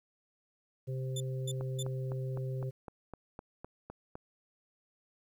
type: harmonic tone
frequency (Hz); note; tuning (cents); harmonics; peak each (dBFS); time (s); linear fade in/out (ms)
130.81; C3; 0; 1 / 3 / 4; -34 / -44 / -46; 0.87-2.71; 20
type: tone bursts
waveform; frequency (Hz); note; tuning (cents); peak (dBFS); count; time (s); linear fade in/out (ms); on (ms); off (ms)
20% pulse; 3532; A7; +6; -32; 3; 1.16-1.829; 5; 43; 270
type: click train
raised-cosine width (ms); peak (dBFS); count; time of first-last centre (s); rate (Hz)
1; -29; 11; 1.61-4.155; 3.93
effects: 11-bit